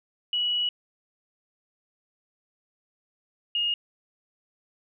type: tone pair in turn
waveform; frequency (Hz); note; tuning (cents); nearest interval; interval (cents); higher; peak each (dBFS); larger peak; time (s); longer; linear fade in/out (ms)
sine; 2930 / 2853; F#7 / F7; -18 / +36; unison; 46; first; -23; neither; 0.33-0.69 / 3.55-3.74; first; 2
effects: none